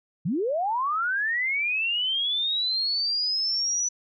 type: linear sweep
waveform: sine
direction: up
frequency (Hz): 137.1 to 5970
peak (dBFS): -23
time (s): 0.25-3.89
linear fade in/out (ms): 10
effects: none